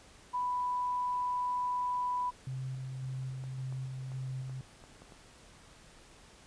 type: tone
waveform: sine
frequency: 990 Hz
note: B5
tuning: 4 cents sharp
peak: -30 dBFS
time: 0.33-2.31 s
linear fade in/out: 20 ms
type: tone with tremolo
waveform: sine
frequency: 130.81 Hz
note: C3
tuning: in tune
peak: -35 dBFS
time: 2.47-4.61 s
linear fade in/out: 2 ms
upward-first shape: square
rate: 1.8 Hz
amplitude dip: 25%
type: clicks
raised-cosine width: 1 ms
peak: -38 dBFS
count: 7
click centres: 3.439 / 3.725 / 4.118 / 4.496 / 4.839 / 5.02 / 5.122 s
effects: pink hiss -57 dBFS RMS until 6.46 s + resampled to 22050 Hz